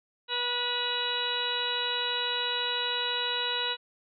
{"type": "harmonic tone with a mistuned harmonic", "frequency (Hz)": 487, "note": "B4", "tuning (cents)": -24, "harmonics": [1, 2, 3, 4, 5, 6, 7, 8], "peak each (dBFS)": [-38, -36, -36, -41, -40, -34, -42, -31], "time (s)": [0.28, 3.77], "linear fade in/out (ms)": 50, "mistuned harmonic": 5, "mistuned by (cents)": 55, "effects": []}